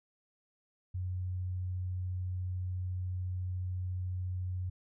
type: tone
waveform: sine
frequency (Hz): 91.4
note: F#2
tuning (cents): -21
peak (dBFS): -33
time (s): 0.94-4.7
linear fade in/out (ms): 10
effects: none